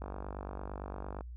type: click train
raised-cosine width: 1 ms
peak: -27 dBFS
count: 59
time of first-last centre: 0.02-1.209 s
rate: 48.8 Hz
effects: added 60 Hz sine -42 dBFS peak until 1.36 s